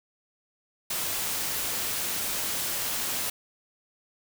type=noise; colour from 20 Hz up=white; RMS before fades=-30 dBFS; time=0.9-3.3 s; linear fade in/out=5 ms; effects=none